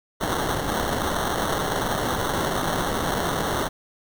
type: noise with sample-and-hold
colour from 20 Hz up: white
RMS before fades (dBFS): -25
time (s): 0.2-3.69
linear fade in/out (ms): 20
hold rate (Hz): 2450
effects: none